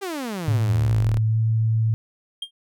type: exponential sweep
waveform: sawtooth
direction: down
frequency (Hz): 409.8 to 32.7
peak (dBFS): -23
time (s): 0.01-1.2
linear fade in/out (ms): 20
type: tone with pitch glide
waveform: sine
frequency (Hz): 110 to 111.54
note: A2 to A2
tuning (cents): 0 to +24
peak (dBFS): -17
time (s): 0.48-1.94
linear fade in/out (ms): 0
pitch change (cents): +24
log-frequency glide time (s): 1.28-1.36
type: tone with exponential decay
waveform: triangle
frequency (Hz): 3208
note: G7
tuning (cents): +39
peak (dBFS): -22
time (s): 2.42-2.51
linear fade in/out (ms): 5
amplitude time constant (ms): 18
effects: none